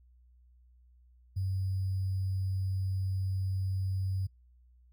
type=tone with sample-and-hold; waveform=sine; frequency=95 Hz; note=F#2; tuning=46 cents sharp; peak=-29 dBFS; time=1.36-4.27 s; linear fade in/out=10 ms; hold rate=4900 Hz; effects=noise-tail reverb RT60 0.2 s tail -26 dB re dry + added 61 Hz sine -58 dBFS peak until 4.92 s